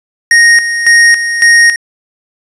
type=tone with tremolo; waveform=square; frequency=1864.7 Hz; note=A#6; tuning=in tune; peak=-3 dBFS; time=0.31-1.76 s; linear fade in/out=2 ms; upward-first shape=square; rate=1.8 Hz; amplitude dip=65%; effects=resampled to 22050 Hz + 7-bit